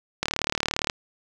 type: click train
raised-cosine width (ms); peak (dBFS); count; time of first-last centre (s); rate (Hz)
0.2; -6; 26; 0.23-0.898; 37.4
effects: none